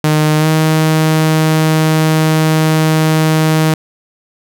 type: tone with pitch glide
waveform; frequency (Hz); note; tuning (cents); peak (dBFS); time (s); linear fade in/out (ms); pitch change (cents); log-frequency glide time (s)
sawtooth; 153.5 to 157.45; D#3 to D#3; -23 to +21; -5; 0.04-3.74; 2; +44; 0.38-0.47
effects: none